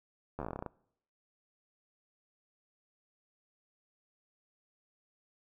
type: slowing click train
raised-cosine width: 1 ms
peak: -24 dBFS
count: 13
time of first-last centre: 0.39-0.663 s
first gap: 12 ms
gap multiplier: 1.11
effects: noise-tail reverb RT60 0.7 s tail -23 dB re dry